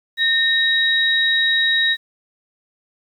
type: tone pair together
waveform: sine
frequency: 1828 / 3820 Hz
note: A#6 / A#7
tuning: -34 / +42 cents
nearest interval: octave + minor second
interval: 1276 cents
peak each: -17 dBFS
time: 0.17-1.97 s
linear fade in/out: 50 ms
effects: 8-bit